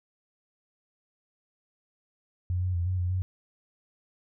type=tone with pitch steps; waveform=sine; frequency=89.9 / 91.6 / 86.6 / 92.3 / 89.3 / 92.5 Hz; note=F#2 / F#2 / F2 / F#2 / F2 / F#2; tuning=-49 / -17 / -14 / -4 / +39 / 0 cents; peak=-25 dBFS; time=2.5-3.22 s; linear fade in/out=0 ms; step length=120 ms; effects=none